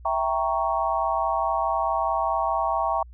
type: chord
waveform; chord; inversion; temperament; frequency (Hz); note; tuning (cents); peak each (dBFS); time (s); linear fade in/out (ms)
sine; E diminished seventh; none; equal; 659.3 / 784 / 932.3 / 1108.7; E5 / G5 / Bb5 / Db6; 0 / 0 / 0 / 0; -27; 0.05-3.03; 5
effects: added 60 Hz sine -42 dBFS peak until 3.13 s